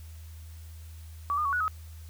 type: tone with pitch steps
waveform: sine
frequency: 1147 / 1215 / 1118 / 1467 / 1272 Hz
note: D6 / D#6 / C#6 / F#6 / D#6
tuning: -41 / -42 / +14 / -15 / +38 cents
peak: -25 dBFS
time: 1.3-1.68 s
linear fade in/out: 0 ms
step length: 76 ms
effects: added 80 Hz sine -42 dBFS peak until 2.09 s + white hiss -57 dBFS RMS until 2.09 s